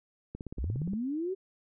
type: click train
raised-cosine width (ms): 3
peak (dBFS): -26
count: 11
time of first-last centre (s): 0.35-0.935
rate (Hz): 17.1
type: linear sweep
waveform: sine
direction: up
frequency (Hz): 41.2 to 391.7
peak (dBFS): -30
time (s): 0.57-1.35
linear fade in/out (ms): 20
effects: none